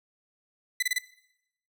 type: tone bursts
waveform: sawtooth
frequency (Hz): 2000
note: B6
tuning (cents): +21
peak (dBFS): -20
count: 4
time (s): 0.8-0.985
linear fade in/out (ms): 5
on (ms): 26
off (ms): 27
effects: noise-tail reverb RT60 0.8 s tail -19 dB re dry